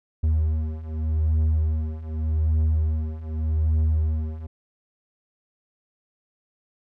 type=beating tone pair; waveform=triangle; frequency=77.78 / 78.62 Hz; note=D#2 / D#2; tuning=0 / +19 cents; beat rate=0.84 Hz; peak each=-23 / -20 dBFS; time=0.23-4.47 s; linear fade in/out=10 ms; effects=none